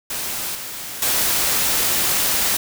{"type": "noise with level steps", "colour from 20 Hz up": "white", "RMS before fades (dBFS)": [-26, -31, -19], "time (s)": [0.1, 2.57], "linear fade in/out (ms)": 5, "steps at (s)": [0.55, 1.02], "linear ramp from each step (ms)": 2, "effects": []}